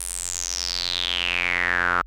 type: tone with band-pass filter sweep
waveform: sawtooth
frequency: 88.3 Hz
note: F2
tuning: 20 cents sharp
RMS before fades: -25 dBFS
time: 0-2.02 s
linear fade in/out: 0 ms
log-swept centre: 10000 to 1300 Hz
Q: 6.6
effects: added 45 Hz sine -40 dBFS peak until 2.06 s